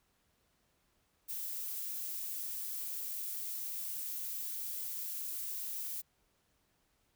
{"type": "noise", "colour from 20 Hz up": "violet", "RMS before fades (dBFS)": -40, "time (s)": [1.28, 6.02], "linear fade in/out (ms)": 20, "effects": ["pink hiss -75 dBFS RMS until 7.15 s"]}